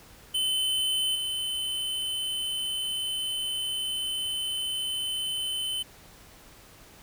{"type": "tone with level steps", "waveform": "square", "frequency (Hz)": 3047, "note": "G7", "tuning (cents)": -50, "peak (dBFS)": [-25, -29], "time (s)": [0.34, 5.83], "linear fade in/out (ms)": 10, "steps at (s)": 1.15, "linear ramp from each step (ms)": 5, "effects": ["pink hiss -52 dBFS RMS until 7.02 s"]}